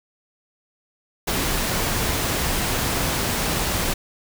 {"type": "noise", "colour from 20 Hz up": "pink", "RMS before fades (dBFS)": -23, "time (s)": [1.27, 3.94], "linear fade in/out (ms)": 10, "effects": []}